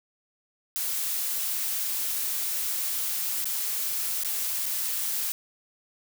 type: noise with dropouts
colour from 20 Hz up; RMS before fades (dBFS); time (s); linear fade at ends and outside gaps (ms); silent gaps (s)
blue; -29; 0.76-5.32; 0; 3.444-3.455 / 4.235-4.247 / 4.657-4.663
effects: none